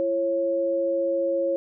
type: tone pair together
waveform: sine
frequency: 338.7 / 546.7 Hz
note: E4 / C#5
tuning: +47 / -24 cents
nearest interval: minor sixth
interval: 829 cents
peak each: -28 / -22 dBFS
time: 0-1.56 s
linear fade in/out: 0 ms
effects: none